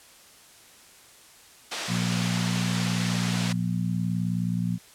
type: band-pass noise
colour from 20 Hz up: white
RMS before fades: -33 dBFS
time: 1.71-3.53 s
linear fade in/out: 10 ms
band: 300 to 5100 Hz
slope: 12 dB/octave
type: harmonic tone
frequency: 59.2 Hz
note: A#1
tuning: 27 cents sharp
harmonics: 2 / 3 / 4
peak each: -29 / -26 / -34 dBFS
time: 1.87-4.79 s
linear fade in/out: 50 ms
effects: white hiss -52 dBFS RMS until 4.94 s + low-pass 11000 Hz 12 dB/octave